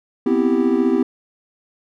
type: chord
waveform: triangle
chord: C major seventh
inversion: third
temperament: equal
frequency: 246.9 / 261.6 / 329.6 / 392 Hz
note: B3 / C4 / E4 / G4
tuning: 0 / 0 / 0 / 0 cents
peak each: -18 dBFS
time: 0.26-1.03 s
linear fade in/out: 5 ms
effects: none